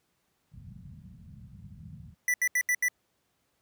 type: low-pass noise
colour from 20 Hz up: pink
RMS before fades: -44 dBFS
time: 0.51-2.15 s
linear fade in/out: 50 ms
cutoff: 200 Hz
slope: 48 dB/octave
type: tone bursts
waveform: square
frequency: 1975.5 Hz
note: B6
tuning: in tune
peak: -24 dBFS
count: 5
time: 2.28-2.884 s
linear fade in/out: 2 ms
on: 60 ms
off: 76 ms
effects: pink hiss -74 dBFS RMS until 3.61 s + high-pass 80 Hz 12 dB/octave